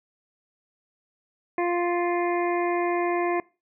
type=harmonic tone; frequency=349.2 Hz; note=F4; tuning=in tune; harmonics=1 / 2 / 3 / 5 / 6 / 7; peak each=-24 / -28 / -31 / -37 / -35 / -40 dBFS; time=1.58-3.4 s; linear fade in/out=2 ms; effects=noise-tail reverb RT60 0.3 s tail -22 dB re dry